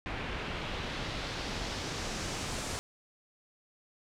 pink noise with low-pass filter sweep, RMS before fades -37 dBFS, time 0.06-2.79 s, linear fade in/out 0 ms, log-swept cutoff 2500 to 8200 Hz, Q 1.3, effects none

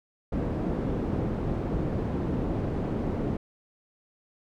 white low-pass noise, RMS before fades -29 dBFS, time 0.32-3.37 s, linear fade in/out 5 ms, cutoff 310 Hz, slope 12 dB/octave, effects none

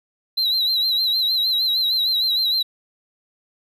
triangle tone with vibrato, 3994 Hz, B7, 19 cents sharp, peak -16 dBFS, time 0.37-2.63 s, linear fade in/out 10 ms, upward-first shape sine, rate 6.5 Hz, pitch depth 77 cents each way, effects none

